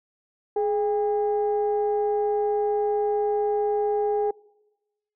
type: tone pair together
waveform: sine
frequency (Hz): 420 / 804.4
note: G#4 / G5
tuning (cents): +19 / +44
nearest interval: major seventh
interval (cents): 1125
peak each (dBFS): -21 / -27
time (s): 0.56-4.31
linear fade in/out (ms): 5
effects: noise-tail reverb RT60 1.0 s tail -24 dB re dry + tanh soft clip ceiling -14 dBFS